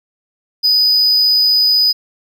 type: tone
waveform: triangle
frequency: 4978 Hz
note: D#8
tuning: in tune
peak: -8 dBFS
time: 0.63-1.93 s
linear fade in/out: 20 ms
effects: none